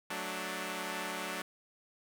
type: chord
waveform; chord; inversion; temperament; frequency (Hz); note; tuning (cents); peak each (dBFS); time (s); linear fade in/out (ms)
5% pulse; D major; first; equal; 185 / 220 / 293.7; F#3 / A3 / D4; 0 / 0 / 0; -29 / -31 / -29; 0.1-1.42; 5
effects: none